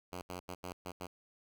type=tone bursts at uneven times; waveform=5% pulse; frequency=90.2 Hz; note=F#2; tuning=44 cents flat; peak=-30 dBFS; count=6; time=0.12-0.22 / 0.29-0.4 / 0.48-0.55 / 0.63-0.73 / 0.85-0.92 / 1-1.07 s; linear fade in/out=10 ms; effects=none